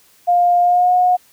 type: tone with pitch glide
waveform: sine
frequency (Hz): 705 to 724.4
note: F5 to F#5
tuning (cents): +16 to -37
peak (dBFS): -10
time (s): 0.27-1.17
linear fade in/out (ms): 20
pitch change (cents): +47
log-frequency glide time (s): 0.61-0.93
effects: white hiss -52 dBFS RMS until 1.32 s

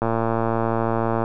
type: click train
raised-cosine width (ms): 1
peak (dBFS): -8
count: 140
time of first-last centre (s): 0.02-1.239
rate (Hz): 114
effects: none

